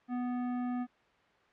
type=tone with tanh clipping; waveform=sine; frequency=246.9 Hz; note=B3; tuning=in tune; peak=-34 dBFS; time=0.08-0.87 s; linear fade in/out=50 ms; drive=16 dB; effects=white hiss -65 dBFS RMS until 1.52 s + low-pass 2000 Hz 12 dB/octave